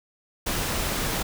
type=noise; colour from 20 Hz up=pink; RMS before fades=-27 dBFS; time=0.46-1.23 s; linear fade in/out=10 ms; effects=none